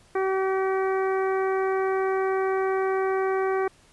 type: harmonic tone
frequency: 382.2 Hz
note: G4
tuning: 44 cents flat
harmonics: 1 / 2 / 3 / 4 / 5 / 6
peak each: -23 / -30 / -32 / -36 / -38 / -42 dBFS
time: 0.15-3.68 s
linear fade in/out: 5 ms
effects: pink hiss -57 dBFS RMS until 3.92 s + resampled to 24000 Hz